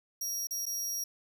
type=tone with dropouts; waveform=sawtooth; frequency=5660 Hz; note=F8; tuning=22 cents sharp; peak=-30 dBFS; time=0.21-1.04 s; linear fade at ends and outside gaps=5 ms; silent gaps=0.471-0.508 / 0.656-0.664 s; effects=none